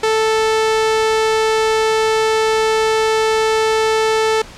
sawtooth tone, 440 Hz, A4, in tune, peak -9 dBFS, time 0.03-4.42 s, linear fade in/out 5 ms, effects pink hiss -37 dBFS RMS until 4.57 s + low-pass 7000 Hz 12 dB/octave

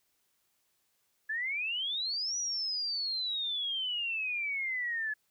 sine exponential two-way sweep, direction up then down, 1701 to 5900 to 1701 Hz, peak -31 dBFS, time 1.29-5.14 s, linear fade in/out 10 ms, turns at 2.37 s, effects white hiss -75 dBFS RMS until 5.3 s

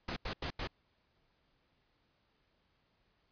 pink noise bursts, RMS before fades -38 dBFS, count 4, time 0.08-0.674 s, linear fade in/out 5 ms, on 84 ms, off 86 ms, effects pink hiss -75 dBFS RMS until 3.31 s + resampled to 11025 Hz

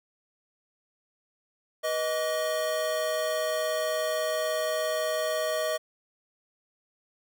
square tone cluster, 489.5 / 626 / 1148 Hz, B4 / D#5 / D6, -15 / +10 / -40 cents, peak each -36 / -28 / -37 dBFS, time 1.83-5.78 s, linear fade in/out 20 ms, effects none

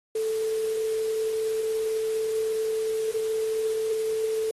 sine tone in noise, 440 Hz, A4, in tune, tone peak -24 dBFS, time 0.15-4.51 s, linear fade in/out 5 ms, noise white, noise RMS -42 dBFS, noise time 0.15-4.51 s, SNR +15 dB, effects AAC 32 kbps

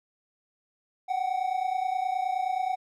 triangle tone pair together, 740 / 769.5 Hz, F#5 / G5, 0 / -32 cents, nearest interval minor second, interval 68 cents, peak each -26 / -28 dBFS, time 1.08-2.76 s, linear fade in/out 20 ms, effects none

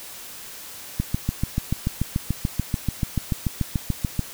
click train, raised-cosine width 5 ms, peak -9 dBFS, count 23, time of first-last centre 1-4.193 s, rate 6.89 Hz, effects white hiss -39 dBFS RMS until 4.33 s

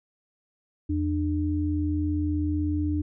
sine tone pair together, 84.1 / 299.7 Hz, E2 / D4, +35 / +35 cents, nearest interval octave + minor seventh, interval 2200 cents, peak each -26 dBFS, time 0.89-3.02 s, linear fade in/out 10 ms, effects none

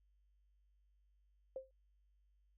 sine tone with exponential decay, 527 Hz, C5, 12 cents sharp, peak -38 dBFS, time 1.56-1.71 s, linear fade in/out 2 ms, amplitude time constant 32 ms, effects added 50 Hz sine -70 dBFS peak until 2.57 s

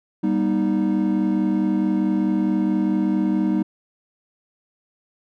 triangle chord, G augmented, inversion none, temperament equal with one note detuned, 196 / 240.6 / 311.1 Hz, G3 / B3 / D#4, 0 / -45 / 0 cents, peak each -19 / -22 / -19 dBFS, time 0.23-3.63 s, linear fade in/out 10 ms, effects tanh soft clip ceiling -7 dBFS

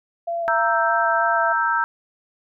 sine tone with vibrato, 676 Hz, E5, 43 cents sharp, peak -22 dBFS, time 0.27-1.53 s, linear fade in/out 10 ms, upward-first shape square, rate 3.2 Hz, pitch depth 12 cents each way
sine chord, E diminished, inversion second, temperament equal, 932.3 / 1318.5 / 1568 Hz, Bb5 / E6 / G6, 0 / 0 / 0 cents, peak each -22 dBFS, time 0.48-1.84 s, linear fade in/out 0 ms
effects none

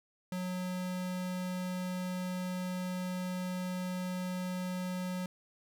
square tone, 182.5 Hz, F#3, 24 cents flat, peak -35 dBFS, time 0.32-5.26 s, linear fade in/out 2 ms, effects none

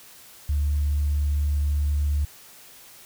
sine tone, 73 Hz, D2, 10 cents flat, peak -19 dBFS, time 0.49-2.25 s, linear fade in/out 5 ms, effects tanh soft clip ceiling -16 dBFS + white hiss -48 dBFS RMS until 3.05 s

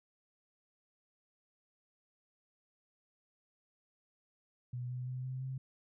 sine tone with pitch steps, 123.47 / 125.48 / 127.53 / 129.61 / 131.72 Hz, B2 / B2 / C3 / C3 / C3, 0 / +28 / -44 / -16 / +12 cents, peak -37 dBFS, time 4.73-5.58 s, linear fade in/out 5 ms, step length 170 ms, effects none

